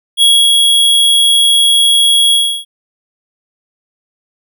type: tone with ADSR envelope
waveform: square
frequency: 3322 Hz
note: G#7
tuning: in tune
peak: -5 dBFS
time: 0.17-2.65 s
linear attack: 51 ms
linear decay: 270 ms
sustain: -2 dB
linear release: 320 ms
effects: none